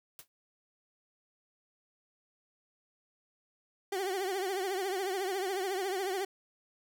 white noise with exponential decay, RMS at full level -44 dBFS, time 0.19-0.28 s, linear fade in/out 0 ms, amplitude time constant 18 ms
30% pulse tone with vibrato, 381.4 Hz, G4, 47 cents flat, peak -29 dBFS, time 3.92-6.25 s, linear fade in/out 5 ms, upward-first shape triangle, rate 14 Hz, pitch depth 120 cents each way
effects none

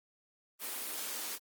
white high-pass noise, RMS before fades -39 dBFS, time 0.59-1.39 s, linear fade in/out 50 ms, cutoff 220 Hz, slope 48 dB/octave, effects Opus 24 kbps

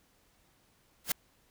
white noise with exponential growth, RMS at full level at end -23 dBFS, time 1.04-1.12 s, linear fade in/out 5 ms, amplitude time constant 17 ms, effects pink hiss -68 dBFS RMS until 1.5 s

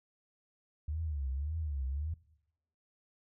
sine tone with vibrato, 72.9 Hz, D2, 12 cents flat, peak -33 dBFS, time 0.88-2.14 s, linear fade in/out 5 ms, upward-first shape triangle, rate 1.8 Hz, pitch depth 220 cents each way, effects noise-tail reverb RT60 0.8 s tail -19 dB re dry

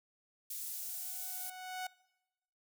pink high-pass noise, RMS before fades -42 dBFS, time 0.5-1.5 s, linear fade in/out 5 ms, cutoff 9900 Hz, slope 12 dB/octave
sawtooth tone with exponential growth, 740 Hz, F#5, in tune, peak -33 dBFS, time 0.58-1.87 s, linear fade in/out 5 ms, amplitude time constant 280 ms
effects noise-tail reverb RT60 1.0 s tail -22 dB re dry

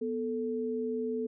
sine tone pair together, 245.7 / 440 Hz, B3 / A4, -9 / 0 cents, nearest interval minor seventh, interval 1009 cents, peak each -34 / -32 dBFS, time 0.01-1.27 s, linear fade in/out 10 ms, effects none

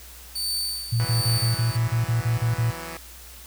sawtooth tone with tremolo, 4548 Hz, C#8, 44 cents sharp, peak -21 dBFS, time 0.35-1.77 s, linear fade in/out 10 ms, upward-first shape sine, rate 1.3 Hz, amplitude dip 70%
sine tone bursts, 115.7 Hz, A#2, 13 cents flat, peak -19 dBFS, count 11, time 0.92-2.71 s, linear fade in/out 10 ms, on 130 ms, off 36 ms
5% pulse chord, E suspended second, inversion none, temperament equal, 164.81 / 185 / 246.9 Hz, E3 / F#3 / B3, 0 / 0 / 0 cents, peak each -24 / -29 / -30 dBFS, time 1-2.97 s, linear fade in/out 0 ms
effects added 60 Hz sine -45 dBFS peak until 3.46 s + white hiss -45 dBFS RMS until 3.46 s

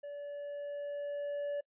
triangle tone with level ramp, 576 Hz, D5, 34 cents flat, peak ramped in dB -39 to -31 dBFS, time 0.03-1.61 s, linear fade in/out 10 ms, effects noise-tail reverb RT60 0.1 s tail -24 dB re dry + resampled to 8000 Hz

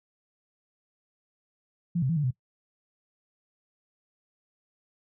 sine tone with pitch steps, 171.9 / 131 / 166.3 / 147.7 / 127.3 Hz, F3 / C3 / E3 / D3 / C3, -27 / +2 / +16 / +10 / -47 cents, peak -23 dBFS, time 1.95-2.31 s, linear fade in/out 10 ms, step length 72 ms, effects noise-tail reverb RT60 0.1 s tail -20 dB re dry

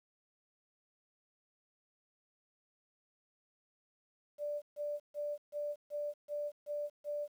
sine tone bursts, 587.3 Hz, D5, in tune, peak -35 dBFS, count 8, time 4.38-7.28 s, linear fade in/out 50 ms, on 240 ms, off 140 ms, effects 11-bit

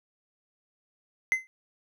triangle tone with exponential decay, 2058 Hz, C7, 29 cents flat, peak -16 dBFS, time 1.32-1.47 s, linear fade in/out 0 ms, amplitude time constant 31 ms, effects none

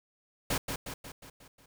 pink noise with echo, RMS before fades -30 dBFS, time 0.5-0.58 s, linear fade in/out 5 ms, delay 180 ms, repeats 6, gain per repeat -5 dB, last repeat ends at 1.66 s, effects none

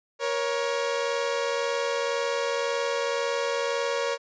sawtooth tone pair together, 472.5 / 554.4 Hz, A#4 / C#5, +23 / 0 cents, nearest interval minor third, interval 277 cents, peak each -24 dBFS, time 0.19-4.18 s, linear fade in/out 50 ms, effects resampled to 16000 Hz

